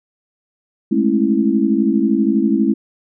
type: chord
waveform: sine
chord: A major seventh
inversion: third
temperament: equal with one note detuned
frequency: 207.7 / 220 / 271.5 / 329.6 Hz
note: G#3 / A3 / C#4 / E4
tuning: 0 / 0 / -36 / 0 cents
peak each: -18 dBFS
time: 0.91-2.74 s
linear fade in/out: 10 ms
effects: none